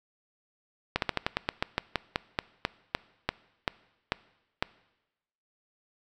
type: slowing click train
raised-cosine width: 0.3 ms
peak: -9 dBFS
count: 18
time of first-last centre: 0.96-4.625 s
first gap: 62 ms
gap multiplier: 1.14
effects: noise-tail reverb RT60 1.0 s tail -21 dB re dry